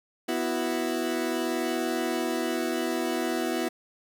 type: chord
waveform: 30% pulse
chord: B suspended fourth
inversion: none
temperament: equal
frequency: 246.9 / 329.6 / 370 Hz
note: B3 / E4 / F#4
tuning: 0 / 0 / 0 cents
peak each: -29 / -27 / -29 dBFS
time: 0.28-3.69 s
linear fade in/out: 10 ms
effects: none